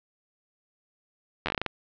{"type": "slowing click train", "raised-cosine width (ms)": 0.3, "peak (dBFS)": -11, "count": 9, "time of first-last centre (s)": [1.46, 1.663], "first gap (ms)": 11, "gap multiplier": 1.23, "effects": ["low-pass 4000 Hz 12 dB/octave"]}